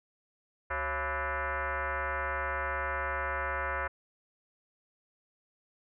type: tone with frequency modulation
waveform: sine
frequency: 238.7 Hz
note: A#3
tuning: 41 cents sharp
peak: -30 dBFS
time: 0.7-3.88 s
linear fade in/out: 10 ms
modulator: 308 Hz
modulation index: 5.6
effects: none